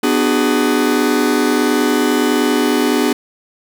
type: chord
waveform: 45% pulse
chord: G# half-diminished seventh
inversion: first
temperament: just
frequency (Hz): 249.2 / 299 / 373.8 / 415.3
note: B3 / D4 / F#4 / G#4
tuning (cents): +16 / +31 / +18 / 0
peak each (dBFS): -17 / -17 / -21 / -19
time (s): 0.03-3.13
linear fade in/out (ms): 5
effects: none